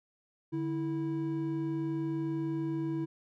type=tone pair together; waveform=triangle; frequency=146.83 / 326.4 Hz; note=D3 / E4; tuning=0 / -17 cents; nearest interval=octave + major second; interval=1383 cents; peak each=-34 / -30 dBFS; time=0.52-3.06 s; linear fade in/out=20 ms; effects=none